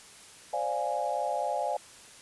sine chord, D half-diminished seventh, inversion third, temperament equal, 523.3 / 587.3 / 698.5 / 830.6 Hz, C5 / D5 / F5 / Ab5, 0 / 0 / 0 / 0 cents, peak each -36 / -33 / -33 / -32 dBFS, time 0.53-1.77 s, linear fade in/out 5 ms, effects white hiss -51 dBFS RMS until 2.21 s + resampled to 24000 Hz

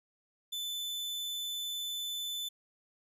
40% pulse tone, 3511 Hz, A7, 4 cents flat, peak -34 dBFS, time 0.52-2.49 s, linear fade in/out 10 ms, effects none

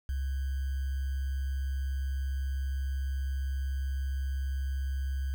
sine tone with sample-and-hold, 67.2 Hz, C2, 47 cents sharp, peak -29 dBFS, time 0.09-5.34 s, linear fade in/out 0 ms, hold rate 1575 Hz, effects none

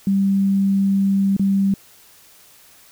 sine tone with dropouts, 196 Hz, G3, in tune, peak -14 dBFS, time 0.07-1.74 s, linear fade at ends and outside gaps 2 ms, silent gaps 1.366-1.395 s, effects white hiss -49 dBFS RMS until 2.91 s

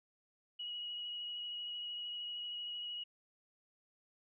sine tone with vibrato, 2908 Hz, F#7, 31 cents flat, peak -40 dBFS, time 0.59-3.04 s, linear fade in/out 10 ms, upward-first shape sine, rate 13 Hz, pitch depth 13 cents each way, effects none

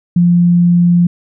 sine tone, 174.2 Hz, F3, 4 cents flat, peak -6 dBFS, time 0.16-1.07 s, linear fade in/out 5 ms, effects none

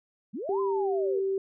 sine linear two-way sweep, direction up then down, 164.81 to 1046.5 to 431.6 Hz, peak -32 dBFS, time 0.33-1.21 s, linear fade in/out 20 ms, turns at 0.6 s
sine tone with pitch glide, 392 to 387.3 Hz, G4 to G4, 0 to -21 cents, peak -25 dBFS, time 0.49-1.38 s, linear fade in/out 2 ms, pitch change -21 cents, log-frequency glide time 0.7-1.25 s
effects none

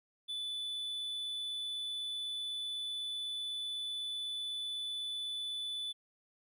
triangle tone, 3484 Hz, A7, 18 cents flat, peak -35 dBFS, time 0.28-5.93 s, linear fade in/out 20 ms, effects none

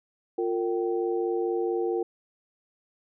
sine tone cluster, 351.7 / 456.2 / 772 Hz, F4 / A#4 / G5, +12 / -37 / -27 cents, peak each -27 / -28 / -36 dBFS, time 0.38-2.03 s, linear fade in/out 5 ms, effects none

